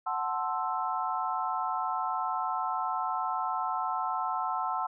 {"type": "chord", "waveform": "sine", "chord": "F# half-diminished seventh", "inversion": "none", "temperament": "equal", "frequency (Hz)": [740, 880, 1046.5, 1318.5], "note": ["F#5", "A5", "C6", "E6"], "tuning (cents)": [0, 0, 0, 0], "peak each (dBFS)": -34, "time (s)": [0.06, 4.87], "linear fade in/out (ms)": 10, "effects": []}